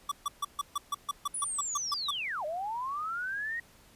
square tone bursts, 1151 Hz, D6, 35 cents flat, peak -29 dBFS, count 13, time 0.09-2.108 s, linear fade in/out 5 ms, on 26 ms, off 140 ms
sine linear two-way sweep, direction down then up, 10100 to 586 to 1899 Hz, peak -32 dBFS, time 1.34-3.6 s, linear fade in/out 5 ms, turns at 2.45 s
effects pink hiss -59 dBFS RMS until 3.95 s + resampled to 32000 Hz

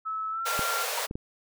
sine tone with pitch glide, 1301 to 1378.4 Hz, E6 to F6, -23 to -23 cents, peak -29 dBFS, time 0.05-0.85 s, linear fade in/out 20 ms, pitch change +100 cents, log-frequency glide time 0.3-0.5 s
pink high-pass noise, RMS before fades -31 dBFS, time 0.45-1.07 s, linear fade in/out 20 ms, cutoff 440 Hz, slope 96 dB/octave
clicks, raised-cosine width 3 ms, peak -20 dBFS, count 3, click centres 0.593 / 1.111 / 1.155 s
sine tone with exponential growth, 944 Hz, A#5, 22 cents sharp, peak -25 dBFS, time 0.91-0.99 s, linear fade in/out 1 ms, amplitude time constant 17 ms
effects none

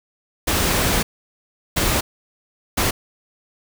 pink noise bursts at uneven times, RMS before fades -19 dBFS, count 3, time 0.47-1.03 / 1.76-2.01 / 2.77-2.91 s, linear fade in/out 10 ms, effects none

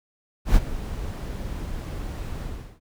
brown noise with ADSR envelope, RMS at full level -17 dBFS, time 0.45-2.8 s, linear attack 110 ms, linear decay 33 ms, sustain -14 dB, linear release 380 ms, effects none

